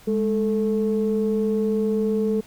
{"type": "tone pair together", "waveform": "sine", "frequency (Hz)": [207.7, 440], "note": ["G#3", "A4"], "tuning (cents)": [0, 0], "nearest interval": "octave + minor second", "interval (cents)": 1300, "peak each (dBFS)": -21, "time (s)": [0.07, 2.41], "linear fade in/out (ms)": 10, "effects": ["tanh soft clip ceiling -13 dBFS", "pink hiss -50 dBFS RMS until 2.46 s"]}